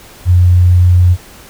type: tone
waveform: sine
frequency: 89.3 Hz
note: F2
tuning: 39 cents sharp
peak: -4 dBFS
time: 0.25-1.17 s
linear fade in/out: 50 ms
effects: pink hiss -37 dBFS RMS until 1.49 s